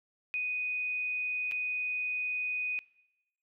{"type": "tone with dropouts", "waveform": "sine", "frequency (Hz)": 2489, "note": "D#7", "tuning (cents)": 0, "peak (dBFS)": -30, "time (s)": [0.34, 2.79], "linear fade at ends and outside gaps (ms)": 0, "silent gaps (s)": [1.513, 1.52], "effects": ["noise-tail reverb RT60 0.9 s tail -21 dB re dry"]}